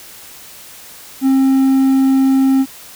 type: tone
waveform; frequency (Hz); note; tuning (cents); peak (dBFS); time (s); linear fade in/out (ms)
triangle; 267.1; C4; +36; -7; 1.21-2.66; 50
effects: white hiss -37 dBFS RMS until 2.95 s